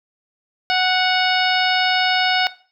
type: harmonic tone with a mistuned harmonic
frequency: 740 Hz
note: F#5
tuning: in tune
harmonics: 1 / 2 / 3 / 4 / 5 / 6 / 7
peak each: -19 / -22 / -24 / -25 / -26 / -27 / -27 dBFS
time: 0.7-2.47 s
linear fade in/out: 0 ms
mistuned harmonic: 4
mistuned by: -31 cents
effects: noise-tail reverb RT60 0.4 s tail -17 dB re dry